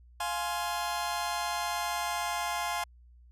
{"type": "chord", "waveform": "sawtooth", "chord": "F minor", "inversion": "none", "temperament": "just", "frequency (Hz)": [698.5, 838.1, 1047.7], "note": ["F5", "Ab5", "C6"], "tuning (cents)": [0, 16, 2], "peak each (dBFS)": -31, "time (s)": [0.2, 2.84], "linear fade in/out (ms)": 5, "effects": ["added 60 Hz sine -53 dBFS peak until 3.31 s", "resampled to 32000 Hz"]}